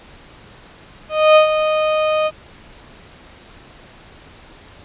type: tone with ADSR envelope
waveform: 35% pulse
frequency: 619 Hz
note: D#5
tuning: 9 cents flat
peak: -4 dBFS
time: 1.09-2.31 s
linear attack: 270 ms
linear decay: 110 ms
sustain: -9 dB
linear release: 45 ms
effects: pink hiss -43 dBFS RMS until 4.84 s + resampled to 8000 Hz